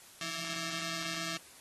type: ring-modulated tone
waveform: 5% pulse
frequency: 493.9 Hz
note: B4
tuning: in tune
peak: -22 dBFS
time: 0.21-1.37 s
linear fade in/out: 2 ms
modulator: 817 Hz
effects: white hiss -55 dBFS RMS until 1.6 s + AAC 32 kbps